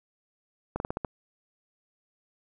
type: slowing click train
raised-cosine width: 1 ms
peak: -16 dBFS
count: 6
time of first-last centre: 0.76-1.048 s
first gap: 41 ms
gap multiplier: 1.17
effects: none